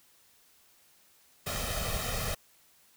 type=noise with comb filter; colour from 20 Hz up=pink; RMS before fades=-33 dBFS; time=1.46-2.35 s; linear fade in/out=10 ms; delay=1.6 ms; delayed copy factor=+0.8; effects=white hiss -63 dBFS RMS until 2.96 s